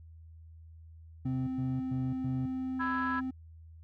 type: tone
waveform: triangle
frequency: 259.6 Hz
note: C4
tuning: 13 cents flat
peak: -30 dBFS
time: 1.25-3.31 s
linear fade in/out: 10 ms
type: tone bursts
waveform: sine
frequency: 130.3 Hz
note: C3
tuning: 7 cents flat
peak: -31 dBFS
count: 4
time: 1.25-2.46 s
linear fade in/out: 5 ms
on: 220 ms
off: 110 ms
type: chord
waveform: sine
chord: E major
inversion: second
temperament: equal with one note detuned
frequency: 1001 / 1318.5 / 1661.2 Hz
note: B5 / E6 / G#6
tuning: +23 / 0 / 0 cents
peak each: -34 dBFS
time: 2.79-3.21 s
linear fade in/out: 20 ms
effects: tanh soft clip ceiling -23 dBFS + added 81 Hz sine -49 dBFS peak until 3.83 s